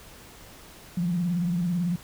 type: tone with vibrato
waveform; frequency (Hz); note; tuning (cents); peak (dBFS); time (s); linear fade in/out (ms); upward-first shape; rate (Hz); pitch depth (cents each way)
sine; 174.61; F3; 0; -23; 0.97-1.96; 5; sine; 18; 87
effects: pink hiss -48 dBFS RMS until 2.03 s